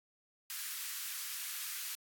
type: high-pass noise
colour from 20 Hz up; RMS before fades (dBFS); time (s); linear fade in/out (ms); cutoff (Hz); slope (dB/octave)
white; -41; 0.5-1.95; 0; 1300; 24
effects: AAC 64 kbps